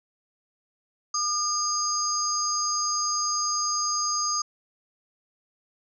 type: tone cluster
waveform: sine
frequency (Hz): 1210 / 4900 / 6420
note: D#6 / D#8 / G8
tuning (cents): -49 / -27 / +40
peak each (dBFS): -28 / -30 / -27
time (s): 1.14-4.42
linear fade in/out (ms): 5
effects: none